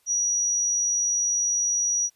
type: tone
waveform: sine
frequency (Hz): 5800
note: F#8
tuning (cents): -35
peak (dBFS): -21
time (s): 0.06-2.1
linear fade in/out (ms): 50
effects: white hiss -66 dBFS RMS until 2.15 s + resampled to 32000 Hz